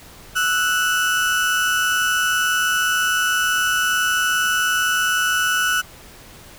35% pulse tone pair together, 1318.5 / 1478 Hz, E6 / F#6, 0 / -2 cents, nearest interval major second, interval 198 cents, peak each -23 / -16 dBFS, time 0.35-5.82 s, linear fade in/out 20 ms, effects pink hiss -43 dBFS RMS until 6.58 s

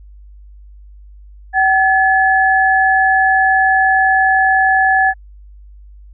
sine tone pair together, 763 / 1712.9 Hz, G5 / A6, -47 / -47 cents, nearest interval octave + major second, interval 1400 cents, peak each -12 dBFS, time 1.53-5.14 s, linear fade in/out 50 ms, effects added 50 Hz sine -36 dBFS peak until 6.13 s

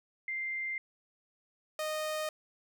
sine / sawtooth tone pair in turn, 2093 / 618.1 Hz, C7 / D#5, 0 / -12 cents, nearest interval octave + major sixth, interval 2112 cents, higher first, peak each -33 / -29 dBFS, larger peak second, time 0.28-0.78 / 1.79-2.29 s, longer neither, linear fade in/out 2 ms, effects none

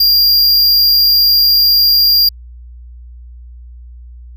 square tone with amplitude modulation, 4782 Hz, D8, 30 cents sharp, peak -6 dBFS, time 0-2.29 s, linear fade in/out 5 ms, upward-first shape sine, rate 142 Hz, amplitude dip 30%, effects added 60 Hz sine -31 dBFS peak until 4.36 s

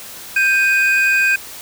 triangle tone pair together, 1577.6 / 2489 Hz, G6 / D#7, +11 / 0 cents, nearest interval minor sixth, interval 789 cents, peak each -13 dBFS, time 0.36-1.36 s, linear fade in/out 5 ms, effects white hiss -34 dBFS RMS until 1.61 s

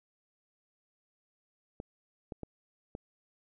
clicks, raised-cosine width 2 ms, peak -26 dBFS, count 4, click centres 1.801 / 2.322 / 2.433 / 2.951 s, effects none

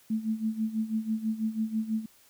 sine tone with tremolo, 220 Hz, A3, in tune, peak -24 dBFS, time 0.1-2.06 s, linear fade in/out 5 ms, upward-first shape sine, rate 6.1 Hz, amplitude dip 80%, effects white hiss -60 dBFS RMS until 2.29 s

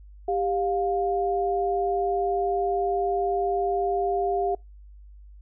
sine tone pair together, 396.2 / 706 Hz, G4 / F5, +18 / +19 cents, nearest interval minor seventh, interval 1001 cents, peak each -25 dBFS, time 0.28-4.55 s, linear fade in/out 5 ms, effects noise-tail reverb RT60 0.2 s tail -26 dB re dry + added 50 Hz sine -44 dBFS peak until 5.41 s

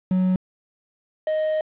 triangle tone pair in turn, 185 / 622.3 Hz, F#3 / D#5, 0 / 0 cents, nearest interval octave + major sixth, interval 2100 cents, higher second, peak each -15 / -18 dBFS, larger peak first, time 0.11-0.36 / 1.27-1.61 s, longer second, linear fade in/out 2 ms, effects resampled to 8000 Hz + 8-bit

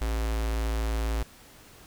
square tone with notch filter, 55.5 Hz, A1, 16 cents sharp, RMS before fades -28 dBFS, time 0.01-1.23 s, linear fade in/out 5 ms, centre 130 Hz, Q 0.79, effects pink hiss -52 dBFS RMS until 1.86 s

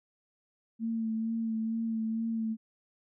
sine tone with vibrato, 224.6 Hz, A3, 36 cents sharp, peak -29 dBFS, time 0.79-2.57 s, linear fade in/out 50 ms, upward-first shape sine, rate 2.2 Hz, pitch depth 24 cents each way, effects none

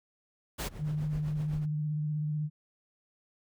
pink noise, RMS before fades -35 dBFS, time 0.58-0.69 s, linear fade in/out 20 ms
brown noise with tremolo, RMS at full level -40 dBFS, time 0.61-1.66 s, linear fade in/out 20 ms, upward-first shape triangle, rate 7.8 Hz, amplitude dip 80%
sine tone with vibrato, 151.3 Hz, D#3, 48 cents flat, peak -29 dBFS, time 0.78-2.5 s, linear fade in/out 50 ms, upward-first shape square, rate 16 Hz, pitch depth 20 cents each way
effects none

